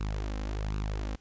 sawtooth tone with flanger, 51.8 Hz, G#1, 4 cents flat, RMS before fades -33 dBFS, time 0-1.16 s, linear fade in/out 10 ms, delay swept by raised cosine 0.75 to 3.85 ms, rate 1.3 Hz, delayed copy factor +0.65, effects pink hiss -65 dBFS RMS until 1.2 s + resampled to 16000 Hz

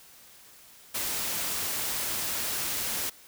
white noise, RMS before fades -31 dBFS, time 0.94-3.1 s, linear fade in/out 10 ms, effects white hiss -53 dBFS RMS until 3.27 s

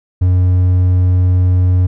triangle tone, 90.9 Hz, F#2, 30 cents flat, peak -6 dBFS, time 0.21-1.87 s, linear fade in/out 10 ms, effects none

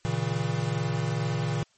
square chord, A# diminished, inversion none, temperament equal with one note detuned, 116.54 / 138.59 / 160.96 Hz, A#2 / C#3 / E3, 0 / 0 / -41 cents, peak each -31 dBFS, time 0.05-1.63 s, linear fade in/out 0 ms, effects white hiss -65 dBFS RMS until 1.77 s + MP3 32 kbps

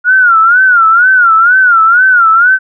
sine tone with vibrato, 1419 Hz, F6, 27 cents sharp, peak -3 dBFS, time 0.04-2.59 s, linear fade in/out 50 ms, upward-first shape sine, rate 2.1 Hz, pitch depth 140 cents each way, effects none

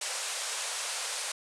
white band-pass noise, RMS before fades -35 dBFS, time 0.01-1.32 s, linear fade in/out 5 ms, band 460 to 9700 Hz, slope 48 dB/octave, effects none

